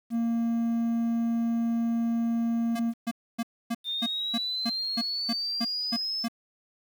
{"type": "tone", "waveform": "triangle", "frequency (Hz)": 231.5, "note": "A#3", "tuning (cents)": -12, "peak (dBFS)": -22, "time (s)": [0.1, 2.94], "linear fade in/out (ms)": 50}
{"type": "tone bursts", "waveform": "square", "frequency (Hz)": 232.1, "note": "A#3", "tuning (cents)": -7, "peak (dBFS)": -27, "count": 12, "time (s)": [2.75, 6.284], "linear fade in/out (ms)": 10, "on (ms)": 47, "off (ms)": 270}
{"type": "exponential sweep", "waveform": "sine", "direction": "up", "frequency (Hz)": [3602, 5300], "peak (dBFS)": -28, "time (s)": [3.84, 6.27], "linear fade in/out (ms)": 50}
{"effects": ["9-bit"]}